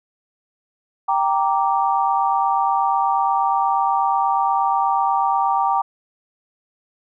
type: chord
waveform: sine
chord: G minor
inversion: none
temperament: equal with one note detuned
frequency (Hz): 784 / 932.3 / 1169.9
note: G5 / Bb5 / D6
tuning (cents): 0 / 0 / -7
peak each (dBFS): -19 / -20 / -22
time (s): 1.08-5.82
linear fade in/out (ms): 10
effects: none